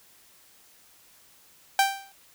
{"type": "tone with exponential decay", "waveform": "sawtooth", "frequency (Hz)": 784, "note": "G5", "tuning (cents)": 0, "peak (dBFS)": -12, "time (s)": [1.79, 2.12], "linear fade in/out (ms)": 2, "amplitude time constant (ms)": 71, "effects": ["white hiss -57 dBFS RMS until 2.34 s"]}